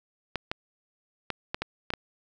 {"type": "clicks", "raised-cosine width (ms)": 0.3, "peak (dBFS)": -13, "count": 7, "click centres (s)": [0.357, 0.515, 1.303, 1.545, 1.62, 1.904, 1.937], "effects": []}